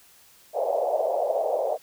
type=band-pass noise; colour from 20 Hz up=pink; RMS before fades=-25 dBFS; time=0.53-1.78 s; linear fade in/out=50 ms; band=510 to 720 Hz; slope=48 dB/octave; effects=white hiss -55 dBFS RMS until 1.82 s